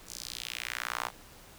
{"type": "tone with high-pass filter sweep", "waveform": "sawtooth", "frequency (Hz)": 60, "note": "B1", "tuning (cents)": -49, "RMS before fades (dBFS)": -38, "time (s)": [0.06, 1.11], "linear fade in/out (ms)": 50, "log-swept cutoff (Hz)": [6700, 870], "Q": 2, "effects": ["pink hiss -53 dBFS RMS until 1.58 s"]}